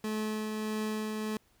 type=tone with tremolo; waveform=30% pulse; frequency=215.6 Hz; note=A3; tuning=35 cents flat; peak=-28 dBFS; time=0.04-1.37 s; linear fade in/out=2 ms; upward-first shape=triangle; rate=1.6 Hz; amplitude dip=30%; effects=pink hiss -68 dBFS RMS until 1.6 s